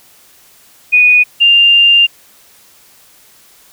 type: tone pair in turn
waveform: sine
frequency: 2473 / 2795 Hz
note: D#7 / F7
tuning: -11 / +1 cents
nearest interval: major second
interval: 212 cents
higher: second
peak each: -4 dBFS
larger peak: neither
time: 0.92-1.24 / 1.4-2.07 s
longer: second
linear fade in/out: 20 ms
effects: white hiss -45 dBFS RMS until 3.72 s